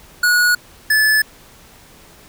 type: tone pair in turn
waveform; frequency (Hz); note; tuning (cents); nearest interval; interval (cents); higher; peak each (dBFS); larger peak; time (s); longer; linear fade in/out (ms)
square; 1457 / 1732.7; F#6 / A6; -27 / -27; minor third; 300; second; -12; neither; 0.23-0.55 / 0.9-1.22; neither; 5
effects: pink hiss -45 dBFS RMS until 2.28 s